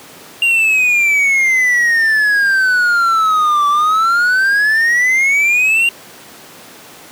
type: exponential two-way sweep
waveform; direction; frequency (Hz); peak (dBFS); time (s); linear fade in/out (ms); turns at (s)
triangle; down then up; 2794 to 1154 to 2794; -8; 0.42-5.89; 2; 3.68
effects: pink hiss -37 dBFS RMS until 7.11 s + high-pass 200 Hz 12 dB/octave